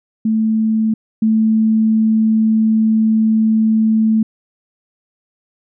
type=tone pair in turn; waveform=sine; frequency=220 / 220 Hz; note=A3 / A3; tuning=0 / 0 cents; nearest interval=unison; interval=0 cents; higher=neither; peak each=-12 / -10 dBFS; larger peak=second; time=0.25-0.94 / 1.22-4.23 s; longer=second; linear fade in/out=5 ms; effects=none